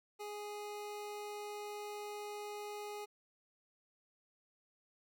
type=tone; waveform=25% pulse; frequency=415.3 Hz; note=G#4; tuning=in tune; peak=-39 dBFS; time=0.19-3.06 s; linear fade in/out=20 ms; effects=none